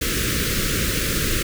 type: band-stop noise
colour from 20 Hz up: pink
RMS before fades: -22 dBFS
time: 0.01-1.43 s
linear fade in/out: 10 ms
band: 520 to 1300 Hz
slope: 48 dB/octave
effects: none